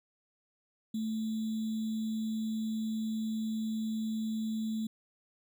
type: tone with sample-and-hold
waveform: sine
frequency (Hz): 220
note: A3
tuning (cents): 0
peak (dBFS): -31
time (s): 0.94-4.87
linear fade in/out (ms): 5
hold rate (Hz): 3675
effects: none